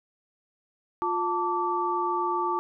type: tone cluster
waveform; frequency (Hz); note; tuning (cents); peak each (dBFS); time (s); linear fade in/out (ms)
sine; 353.2 / 888 / 1160; F4 / A5 / D6; +20 / +16 / -22; -30 / -28 / -28; 1.02-2.59; 0
effects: none